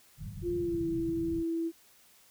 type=low-pass noise; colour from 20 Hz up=white; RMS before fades=-41 dBFS; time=0.17-1.44 s; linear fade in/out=50 ms; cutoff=190 Hz; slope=96 dB/octave
type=tone with pitch glide; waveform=sine; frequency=349.2 to 330.9 Hz; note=F4 to E4; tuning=0 to +7 cents; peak=-29 dBFS; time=0.42-1.72 s; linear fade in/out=50 ms; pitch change=-93 cents; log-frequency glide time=0.57-0.88 s
effects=white hiss -61 dBFS RMS until 2.3 s